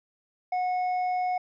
sine tone with hard clipping, 730 Hz, F#5, 24 cents flat, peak -26 dBFS, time 0.52-1.38 s, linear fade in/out 5 ms, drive 4 dB, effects resampled to 16000 Hz

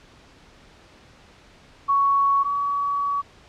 sine tone pair in turn, 1114 / 1133.5 Hz, C#6 / C#6, +8 / +38 cents, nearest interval unison, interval 30 cents, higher second, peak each -16 / -21 dBFS, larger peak first, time 1.88-2.44 / 2.44-3.22 s, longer second, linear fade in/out 20 ms, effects pink hiss -51 dBFS RMS until 3.48 s + low-pass 5000 Hz 12 dB/octave

